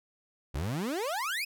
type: exponential sweep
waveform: 30% pulse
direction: up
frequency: 61.5 to 2637 Hz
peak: -28 dBFS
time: 0.54-1.45 s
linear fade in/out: 10 ms
effects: none